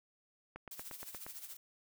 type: click train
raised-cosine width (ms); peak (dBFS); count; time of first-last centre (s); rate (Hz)
0.5; -31; 7; 0.56-1.265; 8.51
type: noise with tremolo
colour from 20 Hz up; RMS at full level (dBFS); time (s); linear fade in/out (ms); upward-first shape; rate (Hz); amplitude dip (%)
blue; -46; 0.71-1.57; 5; sine; 14; 65
effects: none